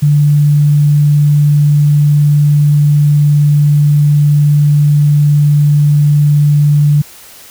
sine tone, 146.83 Hz, D3, in tune, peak -5 dBFS, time 0.02-7.02 s, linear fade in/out 10 ms, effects white hiss -36 dBFS RMS until 7.5 s

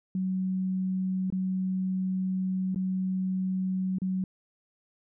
sine tone with dropouts, 187.2 Hz, F#3, 20 cents sharp, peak -26 dBFS, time 0.15-4.24 s, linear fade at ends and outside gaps 2 ms, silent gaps 1.302-1.324 / 2.746-2.759 / 3.985-4.018 s, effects none

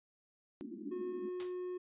white band-pass noise, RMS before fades -46 dBFS, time 0.61-1.29 s, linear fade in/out 0 ms, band 200 to 360 Hz, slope 96 dB/octave
triangle tone, 362.1 Hz, F#4, 37 cents flat, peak -36 dBFS, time 0.91-1.78 s, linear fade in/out 10 ms
white noise with exponential decay, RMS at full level -43 dBFS, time 1.4-1.59 s, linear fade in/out 0 ms, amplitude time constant 40 ms
effects resampled to 8000 Hz

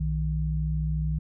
sine tone pair together, 61.54 / 155.56 Hz, B1 / D#3, -5 / 0 cents, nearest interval octave + major third, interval 1605 cents, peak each -27 dBFS, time 0-1.19 s, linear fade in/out 10 ms, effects none

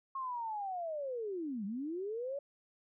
sine linear two-way sweep, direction down then up, 1088 to 190.1 to 575 Hz, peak -36 dBFS, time 0.15-2.39 s, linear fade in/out 5 ms, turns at 1.65 s, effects none

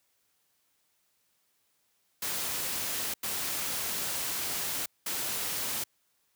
white noise bursts at uneven times, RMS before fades -33 dBFS, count 3, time 2.22-3.14 / 3.23-4.86 / 5.06-5.84 s, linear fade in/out 5 ms, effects white hiss -73 dBFS RMS until 6.35 s + high-pass 60 Hz 12 dB/octave

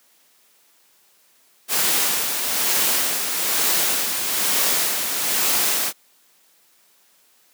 white noise with tremolo, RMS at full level -19 dBFS, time 1.68-5.93 s, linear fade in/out 50 ms, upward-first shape sine, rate 1.1 Hz, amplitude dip 45%, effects white hiss -58 dBFS RMS until 7.53 s + high-pass 200 Hz 12 dB/octave

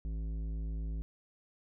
sine tone with tanh clipping, 54.1 Hz, A1, 29 cents flat, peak -36 dBFS, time 0.05-1.02 s, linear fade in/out 0 ms, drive 12 dB, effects none

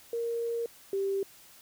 sine tone pair in turn, 466.2 / 392 Hz, A#4 / G4, 0 / 0 cents, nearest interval minor third, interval 300 cents, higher first, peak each -29 / -27 dBFS, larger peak second, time 0.13-0.66 / 0.93-1.23 s, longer first, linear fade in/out 2 ms, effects white hiss -55 dBFS RMS until 1.61 s

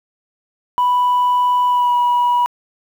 sine tone with pitch glide, 987.8 to 972 Hz, B5 to B5, 0 to -28 cents, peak -10 dBFS, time 0.78-2.46 s, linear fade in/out 0 ms, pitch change -28 cents, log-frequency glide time 1.67-1.95 s, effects tanh soft clip ceiling -10 dBFS + 7-bit

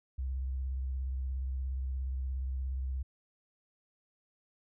sine tone with vibrato, 65.41 Hz, C2, in tune, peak -32 dBFS, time 0.18-3.03 s, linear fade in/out 10 ms, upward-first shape square, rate 17 Hz, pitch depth 46 cents each way, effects none

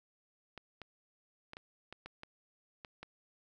clicks, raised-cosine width 0.3 ms, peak -30 dBFS, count 9, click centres 0.577 / 0.817 / 1.534 / 1.569 / 1.926 / 2.06 / 2.234 / 2.848 / 3.03 s, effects none

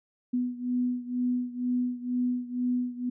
sine beating tone pair, 246.9 / 249 Hz, B3 / B3, 0 / +14 cents, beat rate 2.1 Hz, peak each -28 / -31 dBFS, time 0.33-3.1 s, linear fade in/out 10 ms, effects none

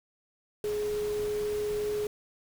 sine tone in noise, 419.2 Hz, G#4, 16 cents sharp, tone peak -28 dBFS, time 0.64-2.07 s, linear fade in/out 2 ms, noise pink, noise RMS -43 dBFS, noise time 0.64-2.07 s, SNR +12 dB, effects none

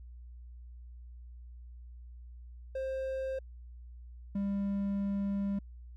triangle tone pair in turn, 529 / 199.18 Hz, C5 / G3, +19 / +28 cents, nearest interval octave + perfect fourth, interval 1691 cents, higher first, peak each -31 / -28 dBFS, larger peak second, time 2.75-3.39 / 4.35-5.59 s, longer second, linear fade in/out 5 ms, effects added 60 Hz sine -46 dBFS peak until 5.96 s

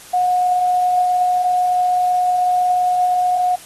sine tone with quantisation, 725 Hz, F#5, 35 cents flat, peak -13 dBFS, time 0.13-3.56 s, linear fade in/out 10 ms, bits 7, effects white hiss -40 dBFS RMS until 3.65 s + AAC 32 kbps

